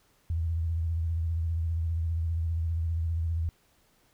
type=tone with vibrato; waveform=sine; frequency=82.41 Hz; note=E2; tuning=in tune; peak=-26 dBFS; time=0.3-3.49 s; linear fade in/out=0 ms; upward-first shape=sine; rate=15 Hz; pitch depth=58 cents each way; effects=pink hiss -66 dBFS RMS until 4.13 s